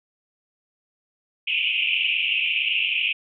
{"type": "band-pass noise", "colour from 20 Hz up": "pink", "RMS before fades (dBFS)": -23, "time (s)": [1.47, 3.13], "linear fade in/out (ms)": 10, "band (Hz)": [2400, 3000], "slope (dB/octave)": 96, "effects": []}